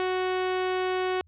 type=tone; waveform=sawtooth; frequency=370 Hz; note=F#4; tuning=in tune; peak=-21 dBFS; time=0-1.21 s; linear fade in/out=0 ms; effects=added 82 Hz sine -56 dBFS peak until 1.27 s + resampled to 8000 Hz